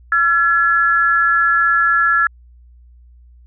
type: tone pair together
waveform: sine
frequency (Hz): 1357.7 / 1701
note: F6 / G#6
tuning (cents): -49 / +41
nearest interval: major third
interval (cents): 390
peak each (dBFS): -14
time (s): 0.12-2.27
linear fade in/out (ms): 2
effects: added 60 Hz sine -42 dBFS peak until 3.46 s